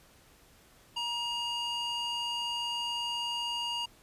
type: tone with band-pass filter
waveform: square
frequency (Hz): 948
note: A#5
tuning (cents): +29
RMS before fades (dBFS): -34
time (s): 0.96-3.86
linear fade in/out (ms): 10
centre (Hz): 3100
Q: 1.6
effects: pink hiss -60 dBFS RMS until 4.02 s + resampled to 32000 Hz